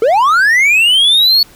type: linear sweep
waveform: triangle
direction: up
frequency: 418.8 to 4452 Hz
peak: -5 dBFS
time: 0.02-1.43 s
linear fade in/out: 2 ms
effects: pink hiss -42 dBFS RMS until 1.55 s